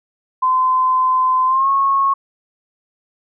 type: tone with pitch glide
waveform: sine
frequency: 1028 to 1095.4 Hz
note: C6 to C#6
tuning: -31 to -21 cents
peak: -12 dBFS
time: 0.42-2.14 s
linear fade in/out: 10 ms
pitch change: +110 cents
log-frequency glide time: 1.46-1.69 s
effects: none